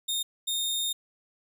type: tone bursts at uneven times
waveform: sawtooth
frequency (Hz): 3668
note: A#7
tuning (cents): -29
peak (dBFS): -24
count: 2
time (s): 0.08-0.23 / 0.47-0.93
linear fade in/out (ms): 10
effects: none